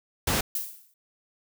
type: noise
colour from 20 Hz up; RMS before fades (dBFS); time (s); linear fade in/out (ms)
pink; -25; 0.27-0.41; 5
type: noise with exponential decay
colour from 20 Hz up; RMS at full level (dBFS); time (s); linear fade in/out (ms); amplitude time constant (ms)
violet; -27; 0.55-0.94; 2; 84
effects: none